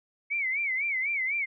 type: tone with vibrato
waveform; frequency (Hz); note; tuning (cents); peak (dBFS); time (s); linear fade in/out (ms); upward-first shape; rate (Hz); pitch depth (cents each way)
sine; 2190; C#7; -22; -26; 0.3-1.46; 20; sine; 4; 140
effects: none